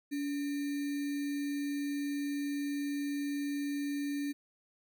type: tone with sample-and-hold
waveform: sine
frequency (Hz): 285.4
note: D4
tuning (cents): -49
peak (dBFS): -32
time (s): 0.11-4.33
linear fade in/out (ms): 20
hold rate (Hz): 2100
effects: none